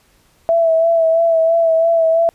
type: tone with vibrato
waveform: sine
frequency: 659.3 Hz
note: E5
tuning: in tune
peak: -10 dBFS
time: 0.49-2.29 s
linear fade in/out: 0 ms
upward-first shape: sine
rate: 3 Hz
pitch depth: 31 cents each way
effects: pink hiss -55 dBFS RMS until 2.34 s + resampled to 32000 Hz